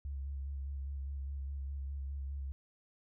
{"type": "tone with vibrato", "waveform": "sine", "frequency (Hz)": 69, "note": "C#2", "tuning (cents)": -7, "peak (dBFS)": -37, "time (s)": [0.05, 2.52], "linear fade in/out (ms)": 0, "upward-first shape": "square", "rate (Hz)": 4.9, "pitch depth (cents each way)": 27, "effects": []}